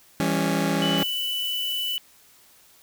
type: chord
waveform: sawtooth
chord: C# diminished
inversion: first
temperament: just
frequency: 166.31 / 199.57 / 277.2 Hz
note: E3 / G3 / C#4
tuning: +16 / +31 / 0 cents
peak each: -22 dBFS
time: 0.2-1.03 s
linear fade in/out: 0 ms
type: tone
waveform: sine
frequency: 2978 Hz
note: F#7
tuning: 11 cents sharp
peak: -25 dBFS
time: 0.82-1.98 s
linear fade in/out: 0 ms
type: noise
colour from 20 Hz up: violet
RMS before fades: -35 dBFS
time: 0.97-1.98 s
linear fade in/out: 20 ms
effects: white hiss -55 dBFS RMS until 2.82 s